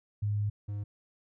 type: tone pair in turn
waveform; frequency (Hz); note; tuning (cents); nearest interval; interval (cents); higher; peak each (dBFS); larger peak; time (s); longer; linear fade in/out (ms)
sine / triangle; 103.8 / 102.61; G#2 / G#2; 0 / -20; unison; 20; first; -27 / -31; first; 0.22-0.5 / 0.68-0.84; first; 10
effects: none